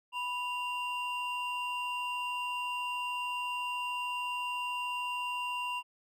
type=tone pair together; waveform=triangle; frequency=986.3 / 2780 Hz; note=B5 / F7; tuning=-3 / -9 cents; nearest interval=octave + tritone; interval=1794 cents; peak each=-33 / -35 dBFS; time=0.12-5.83 s; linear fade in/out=50 ms; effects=none